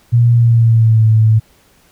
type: tone with pitch glide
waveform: sine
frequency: 118.7 to 110.11 Hz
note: A#2 to A2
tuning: +32 to +2 cents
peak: -6 dBFS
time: 0.12-1.4 s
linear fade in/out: 20 ms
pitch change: -130 cents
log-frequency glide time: 0.33-1.05 s
effects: pink hiss -51 dBFS RMS until 1.91 s